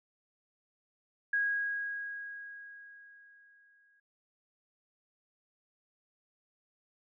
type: tone with exponential decay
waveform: sine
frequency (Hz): 1645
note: G#6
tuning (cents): -17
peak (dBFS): -26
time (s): 1.33-4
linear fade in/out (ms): 5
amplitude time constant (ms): 580
effects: none